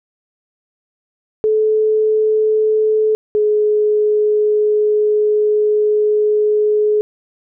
sine tone pair in turn, 432.6 / 422.7 Hz, A4 / G#4, -29 / +31 cents, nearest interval unison, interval 40 cents, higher first, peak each -11 dBFS, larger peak neither, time 1.44-3.15 / 3.35-7.01 s, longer second, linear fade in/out 0 ms, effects none

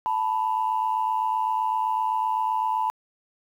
sine tone pair together, 880 / 987.8 Hz, A5 / B5, 0 / 0 cents, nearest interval major second, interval 200 cents, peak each -24 dBFS, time 0.06-2.9 s, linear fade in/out 0 ms, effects tanh soft clip ceiling -15 dBFS + 9-bit

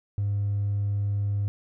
sine tone with hard clipping, 101.3 Hz, G#2, 43 cents flat, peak -24 dBFS, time 0.18-1.48 s, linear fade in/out 0 ms, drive 1 dB, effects none

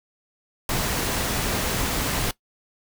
pink noise, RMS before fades -25 dBFS, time 0.69-2.31 s, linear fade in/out 2 ms, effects noise-tail reverb RT60 0.1 s tail -19 dB re dry

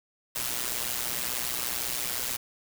white noise with amplitude modulation, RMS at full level -28 dBFS, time 0.35-2.37 s, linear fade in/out 10 ms, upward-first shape sine, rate 122 Hz, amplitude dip 75%, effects none

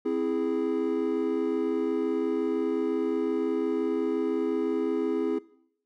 triangle chord, C augmented, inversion none, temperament equal, 261.6 / 329.6 / 415.3 Hz, C4 / E4 / G#4, 0 / 0 / 0 cents, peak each -28 / -27 / -26 dBFS, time 0.05-5.39 s, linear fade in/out 10 ms, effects noise-tail reverb RT60 0.7 s tail -21 dB re dry + tanh soft clip ceiling -14 dBFS

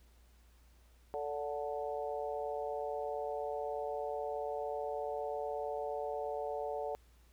harmonic tone with a mistuned harmonic, 146.83 Hz, D3, in tune, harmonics 3 / 4 / 5 / 6, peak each -40 / -40 / -41 / -46 dBFS, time 1.14-6.95 s, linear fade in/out 0 ms, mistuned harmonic 4, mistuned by -25 cents, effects added 59 Hz sine -61 dBFS peak until 7.32 s + pink hiss -70 dBFS RMS until 7.32 s

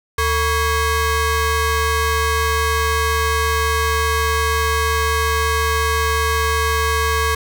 25% pulse ring-modulated tone, 523.3 Hz, C5, in tune, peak -9 dBFS, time 0.18-7.35 s, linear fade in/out 5 ms, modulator 598 Hz, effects none

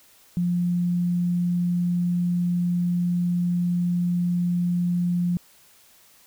sine tone, 175.8 Hz, F3, 12 cents sharp, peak -20 dBFS, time 0.37-5.37 s, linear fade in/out 0 ms, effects white hiss -55 dBFS RMS until 6.26 s

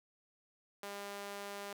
sawtooth tone with high-pass filter, 201.4 Hz, G3, 47 cents sharp, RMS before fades -45 dBFS, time 0.83-1.73 s, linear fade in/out 2 ms, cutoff 510 Hz, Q 0.89, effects 11-bit

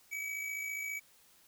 square tone with amplitude modulation, 2280 Hz, C#7, 48 cents sharp, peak -35 dBFS, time 0.11-1 s, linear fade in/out 20 ms, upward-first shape sine, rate 54.8 Hz, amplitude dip 50%, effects white hiss -64 dBFS RMS until 1.47 s

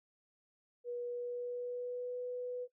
sine tone with pitch glide, 483.9 to 494.9 Hz, B4 to B4, -35 to +4 cents, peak -37 dBFS, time 0.84-2.68 s, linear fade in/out 50 ms, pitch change +39 cents, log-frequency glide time 1.04-2.17 s, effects noise-tail reverb RT60 0.1 s tail -19 dB re dry

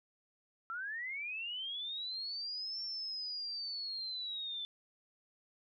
sine linear two-way sweep, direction up then down, 1318.5 to 5440 to 3501 Hz, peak -38 dBFS, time 0.7-4.65 s, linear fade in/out 0 ms, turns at 2.82 s, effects none

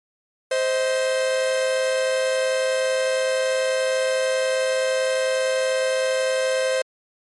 45% pulse tone pair together, 522.1 / 633 Hz, C5 / D#5, -4 / +30 cents, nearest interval minor third, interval 334 cents, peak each -20 / -27 dBFS, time 0.51-6.82 s, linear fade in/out 5 ms, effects MP3 48 kbps

